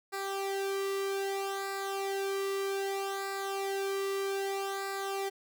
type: tone with flanger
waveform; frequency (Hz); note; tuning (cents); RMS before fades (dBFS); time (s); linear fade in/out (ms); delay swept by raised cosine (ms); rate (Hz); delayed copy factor
sawtooth; 392; G4; 0; -34; 0.12-5.3; 20; 0.32 to 1.21; 0.63; -0.75
effects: none